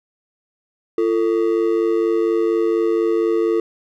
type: ring-modulated tone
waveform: triangle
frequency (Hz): 394.1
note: G4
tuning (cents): +9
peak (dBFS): -10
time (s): 0.98-3.6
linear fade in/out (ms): 2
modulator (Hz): 52.1
effects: none